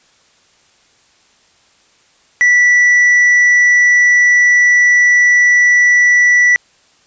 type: tone with tanh clipping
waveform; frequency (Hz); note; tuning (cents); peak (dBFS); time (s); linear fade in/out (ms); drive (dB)
sine; 1960; B6; -14; -7; 2.41-6.56; 0; 3
effects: white hiss -52 dBFS RMS until 7.06 s + resampled to 16000 Hz